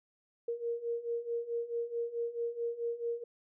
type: beating tone pair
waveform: sine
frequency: 466.2 / 470.8 Hz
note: A#4 / A#4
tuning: 0 / +17 cents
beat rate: 4.6 Hz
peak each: -38 / -35 dBFS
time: 0.48-3.24 s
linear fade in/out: 5 ms
effects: none